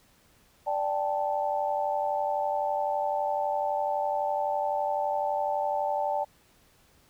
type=chord; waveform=sine; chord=D suspended fourth; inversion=none; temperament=equal with one note detuned; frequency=587.3 / 784 / 875.9 Hz; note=D5 / G5 / A5; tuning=0 / 0 / -8 cents; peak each=-30 dBFS; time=0.66-6.25 s; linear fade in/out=20 ms; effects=pink hiss -62 dBFS RMS until 7.09 s